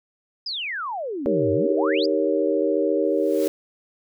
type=exponential two-way sweep; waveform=sine; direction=down then up; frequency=5180 to 92.5 to 5180 Hz; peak=-26 dBFS; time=0.46-2.06 s; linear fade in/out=5 ms; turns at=1.52 s
type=chord; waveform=sine; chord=Eb dominant seventh; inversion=none; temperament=equal; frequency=311.1 / 392 / 466.2 / 554.4 Hz; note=Eb4 / G4 / Bb4 / Db5; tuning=0 / 0 / 0 / 0 cents; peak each=-24 dBFS; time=1.26-3.48 s; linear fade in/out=0 ms
type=noise with exponential growth; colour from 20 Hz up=white; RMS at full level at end=-34 dBFS; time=3.04-3.48 s; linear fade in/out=5 ms; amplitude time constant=95 ms
effects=none